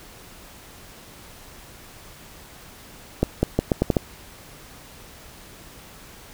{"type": "accelerating click train", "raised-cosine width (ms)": 2, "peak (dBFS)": -4, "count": 7, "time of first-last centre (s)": [3.23, 3.968], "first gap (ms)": 200, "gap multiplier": 0.8, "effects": ["pink hiss -45 dBFS RMS until 6.33 s"]}